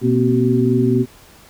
sine tone cluster, 122.8 / 236.6 / 260.6 / 378.9 Hz, B2 / A#3 / C4 / F#4, -9 / +26 / -7 / +41 cents, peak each -18 dBFS, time 0.01-1.06 s, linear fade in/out 50 ms, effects pink hiss -46 dBFS RMS until 1.49 s

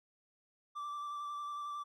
triangle tone with vibrato, 1170 Hz, D6, 7 cents flat, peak -37 dBFS, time 0.75-1.84 s, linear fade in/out 20 ms, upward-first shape square, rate 11 Hz, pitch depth 14 cents each way, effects none

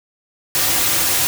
white noise with comb filter, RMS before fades -17 dBFS, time 0.55-1.27 s, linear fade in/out 0 ms, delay 4.6 ms, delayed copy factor -0.55, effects none

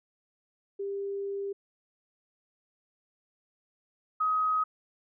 sine tone pair in turn, 397.6 / 1262.3 Hz, G4 / D#6, +25 / +25 cents, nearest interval octave + minor sixth, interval 2000 cents, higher second, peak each -31 / -24 dBFS, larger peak second, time 0.79-1.53 / 4.2-4.64 s, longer first, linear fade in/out 10 ms, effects none

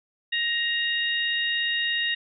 harmonic tone, 937 Hz, A#5, 9 cents sharp, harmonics 2 / 3 / 4, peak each -26 / -28 / -29 dBFS, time 0.32-2.15 s, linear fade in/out 10 ms, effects none

